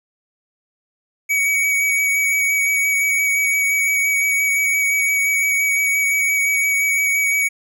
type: tone with vibrato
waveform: square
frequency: 2258 Hz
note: C#7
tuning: 31 cents sharp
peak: -16 dBFS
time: 1.29-7.49 s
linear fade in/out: 20 ms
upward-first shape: sine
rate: 5.8 Hz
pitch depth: 17 cents each way
effects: none